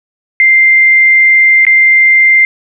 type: tone with dropouts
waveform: sine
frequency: 2093 Hz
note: C7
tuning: in tune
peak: -3 dBFS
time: 0.4-2.45 s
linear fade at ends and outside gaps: 1 ms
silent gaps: 1.651-1.667 s
effects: none